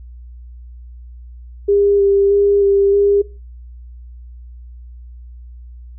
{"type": "tone with vibrato", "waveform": "sine", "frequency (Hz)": 400.5, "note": "G4", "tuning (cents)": 37, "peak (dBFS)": -10, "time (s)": [1.68, 3.22], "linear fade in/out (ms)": 10, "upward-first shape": "square", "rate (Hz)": 1.6, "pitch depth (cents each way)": 13, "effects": ["noise-tail reverb RT60 0.3 s tail -19 dB re dry", "added 60 Hz sine -33 dBFS peak until 5.98 s"]}